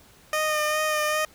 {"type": "tone with vibrato", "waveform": "15% pulse", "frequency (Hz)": 612, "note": "D#5", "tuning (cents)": -29, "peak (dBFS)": -16, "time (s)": [0.33, 1.25], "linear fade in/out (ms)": 2, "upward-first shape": "sine", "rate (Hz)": 2.5, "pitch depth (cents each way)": 21, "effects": ["pink hiss -54 dBFS RMS until 1.34 s"]}